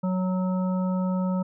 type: harmonic tone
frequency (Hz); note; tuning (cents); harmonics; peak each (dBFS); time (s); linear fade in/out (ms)
185; F#3; 0; 1 / 3 / 5 / 7; -23 / -33 / -37 / -40; 0.03-1.43; 10
effects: none